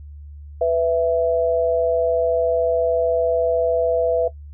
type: tone pair together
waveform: sine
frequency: 496.7 / 663 Hz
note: B4 / E5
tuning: +10 / +10 cents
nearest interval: perfect fourth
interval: 500 cents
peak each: -18 dBFS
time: 0.61-4.28 s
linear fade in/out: 5 ms
effects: noise-tail reverb RT60 0.1 s tail -17 dB re dry + added 73 Hz sine -35 dBFS peak until 4.53 s